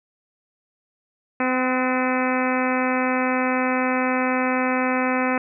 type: harmonic tone with a mistuned harmonic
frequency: 256 Hz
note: C4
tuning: 38 cents flat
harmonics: 1 / 2 / 3 / 4 / 5 / 6 / 7 / 8 / 9 / 10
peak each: -23 / -26 / -28 / -29 / -30 / -31 / -31 / -32 / -33 / -33 dBFS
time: 1.4-5.38 s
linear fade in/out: 2 ms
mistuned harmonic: 6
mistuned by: -35 cents
effects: none